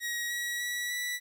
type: tone with pitch steps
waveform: sawtooth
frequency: 1899 / 1918.8 / 1938.9 / 1959.2 Hz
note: A#6 / A#6 / B6 / B6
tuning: +32 / +50 / -32 / -14 cents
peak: -28 dBFS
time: 0-1.2 s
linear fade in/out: 50 ms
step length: 300 ms
effects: 11-bit